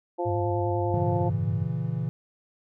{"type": "harmonic tone", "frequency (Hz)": 174.9, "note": "F3", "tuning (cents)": 3, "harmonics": [2, 3, 4, 5], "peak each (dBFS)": [-29, -31, -32, -33], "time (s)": [0.18, 1.3], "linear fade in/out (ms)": 20}
{"type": "tone with vibrato", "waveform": "sine", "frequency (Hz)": 101.4, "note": "G#2", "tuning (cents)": -41, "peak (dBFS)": -27, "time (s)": [0.25, 1.66], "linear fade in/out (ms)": 20, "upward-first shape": "square", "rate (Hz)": 10, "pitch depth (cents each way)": 92}
{"type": "chord", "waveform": "triangle", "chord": "A# diminished", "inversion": "none", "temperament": "equal", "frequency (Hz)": [116.54, 138.59, 164.81], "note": ["A#2", "C#3", "E3"], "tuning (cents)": [0, 0, 0], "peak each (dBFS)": [-29, -29, -28], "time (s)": [0.94, 2.09], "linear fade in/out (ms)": 0}
{"effects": []}